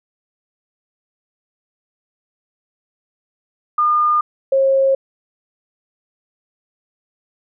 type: tone pair in turn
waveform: sine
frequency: 1213 / 539.2 Hz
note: D#6 / C#5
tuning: -44 / -48 cents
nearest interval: octave + major second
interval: 1404 cents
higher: first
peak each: -12 / -11 dBFS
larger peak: second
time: 3.78-4.21 / 4.52-4.95 s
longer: neither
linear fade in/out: 5 ms
effects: none